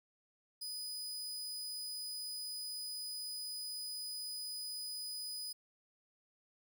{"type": "tone", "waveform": "sawtooth", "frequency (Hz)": 4978, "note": "D#8", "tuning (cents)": 0, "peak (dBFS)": -38, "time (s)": [0.61, 5.53], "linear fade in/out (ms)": 10, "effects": []}